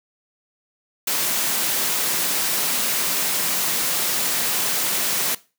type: high-pass noise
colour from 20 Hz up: white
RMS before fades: -22 dBFS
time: 1.07-5.35 s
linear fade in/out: 5 ms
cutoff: 130 Hz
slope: 48 dB/octave
effects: noise-tail reverb RT60 0.3 s tail -19 dB re dry